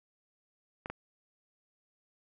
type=clicks; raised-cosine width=0.5 ms; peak=-23 dBFS; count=2; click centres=0.859 / 0.9 s; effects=none